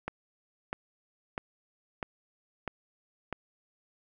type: click train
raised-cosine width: 0.5 ms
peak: -18 dBFS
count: 6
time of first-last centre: 0.08-3.327 s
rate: 1.54 Hz
effects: none